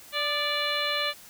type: harmonic tone with a mistuned harmonic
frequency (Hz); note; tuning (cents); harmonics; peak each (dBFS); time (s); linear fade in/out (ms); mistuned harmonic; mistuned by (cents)
584; D5; -10; 1 / 2 / 3 / 4 / 5 / 6 / 7; -33 / -33 / -33 / -33 / -33 / -33 / -33; 0.12-1.14; 50; 2; +37
effects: white hiss -49 dBFS RMS until 1.29 s